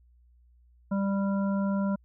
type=harmonic tone; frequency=197.3 Hz; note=G3; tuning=11 cents sharp; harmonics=1 / 3 / 5 / 7; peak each=-25 / -35 / -39 / -42 dBFS; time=0.91-1.96 s; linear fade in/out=10 ms; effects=added 60 Hz sine -57 dBFS peak until 2.04 s